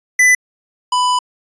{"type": "tone pair in turn", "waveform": "square", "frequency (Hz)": [1998, 995], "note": ["B6", "B5"], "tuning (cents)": [20, 13], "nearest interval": "octave", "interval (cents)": 1207, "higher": "first", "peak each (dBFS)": [-8, -13], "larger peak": "first", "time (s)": [[0.19, 0.35], [0.92, 1.19]], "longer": "second", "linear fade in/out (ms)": 5, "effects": ["resampled to 22050 Hz"]}